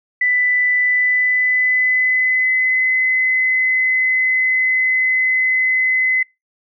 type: tone with pitch glide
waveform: sine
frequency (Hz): 1989 to 2033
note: B6 to B6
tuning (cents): +12 to +50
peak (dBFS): -13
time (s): 0.21-6.23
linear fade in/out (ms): 5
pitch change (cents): +38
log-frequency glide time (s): 0.79-2.9
effects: noise-tail reverb RT60 0.2 s tail -22 dB re dry